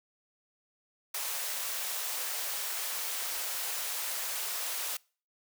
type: high-pass noise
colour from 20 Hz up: white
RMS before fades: -35 dBFS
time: 1.14-4.97 s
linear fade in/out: 5 ms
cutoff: 490 Hz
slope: 24 dB/octave
effects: noise-tail reverb RT60 0.4 s tail -25 dB re dry